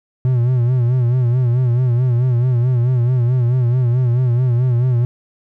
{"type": "tone with vibrato", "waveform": "triangle", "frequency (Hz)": 123.47, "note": "B2", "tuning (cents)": 0, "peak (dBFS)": -10, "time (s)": [0.25, 5.05], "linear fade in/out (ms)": 0, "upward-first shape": "sine", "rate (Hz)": 4.6, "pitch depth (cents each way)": 83, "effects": []}